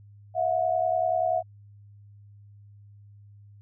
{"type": "tone pair together", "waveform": "sine", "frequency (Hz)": [653, 723.4], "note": ["E5", "F#5"], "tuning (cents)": [-17, -39], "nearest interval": "major second", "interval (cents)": 178, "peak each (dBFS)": -25, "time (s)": [0.34, 1.43], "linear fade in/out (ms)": 50, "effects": ["added 102 Hz sine -48 dBFS peak until 3.61 s"]}